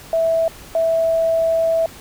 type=tone pair in turn; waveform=sine; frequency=656 / 656 Hz; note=E5 / E5; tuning=-9 / -9 cents; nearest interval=unison; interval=0 cents; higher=neither; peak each=-14 dBFS; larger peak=neither; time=0.13-0.48 / 0.75-1.86 s; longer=second; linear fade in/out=2 ms; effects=pink hiss -40 dBFS RMS until 2 s